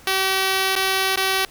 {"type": "tone with dropouts", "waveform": "5% pulse", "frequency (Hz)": 382.5, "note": "G4", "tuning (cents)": -42, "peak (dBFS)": -7, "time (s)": [0.07, 1.45], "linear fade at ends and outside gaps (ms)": 2, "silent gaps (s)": [[0.755, 0.762], [1.159, 1.173]], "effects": ["pink hiss -47 dBFS RMS until 1.5 s"]}